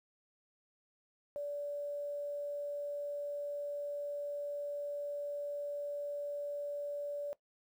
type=tone with quantisation; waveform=sine; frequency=578 Hz; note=D5; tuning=28 cents flat; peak=-36 dBFS; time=1.36-7.33 s; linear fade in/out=0 ms; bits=11; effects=noise-tail reverb RT60 0.1 s tail -18 dB re dry